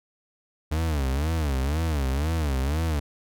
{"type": "tone with vibrato", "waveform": "40% pulse", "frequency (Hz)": 73.42, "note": "D2", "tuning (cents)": 0, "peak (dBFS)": -22, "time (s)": [0.71, 3], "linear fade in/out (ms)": 10, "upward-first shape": "sine", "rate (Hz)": 2, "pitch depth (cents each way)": 200, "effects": []}